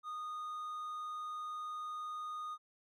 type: tone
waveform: triangle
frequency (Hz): 1233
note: D#6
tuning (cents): -16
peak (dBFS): -38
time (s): 0.03-2.58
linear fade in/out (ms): 50
effects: none